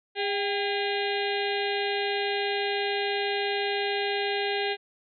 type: harmonic tone with a mistuned harmonic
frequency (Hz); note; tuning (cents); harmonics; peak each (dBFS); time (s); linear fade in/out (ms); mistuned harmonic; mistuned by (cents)
406; G#4; -39; 1 / 2 / 4 / 5 / 6 / 7 / 8 / 9 / 10; -29 / -32 / -35 / -36 / -37 / -37 / -38 / -39 / -39; 0.15-4.77; 50; 2; -50
effects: none